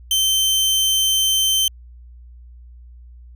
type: tone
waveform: sawtooth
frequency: 3100 Hz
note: G7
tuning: 20 cents flat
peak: -12 dBFS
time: 0.11-1.68 s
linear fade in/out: 2 ms
effects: added 60 Hz sine -39 dBFS peak until 3.35 s